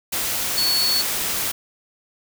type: tone in noise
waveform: sine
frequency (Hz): 4421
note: C#8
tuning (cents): -5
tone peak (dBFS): -18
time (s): 0.57-1.02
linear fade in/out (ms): 10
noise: white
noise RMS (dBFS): -24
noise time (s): 0.12-1.52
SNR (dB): +3
effects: none